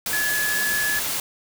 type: tone in noise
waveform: sine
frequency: 1704 Hz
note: G#6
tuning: 44 cents sharp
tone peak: -22 dBFS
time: 0.13-0.99 s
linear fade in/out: 2 ms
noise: white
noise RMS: -26 dBFS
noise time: 0.06-1.2 s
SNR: +1 dB
effects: none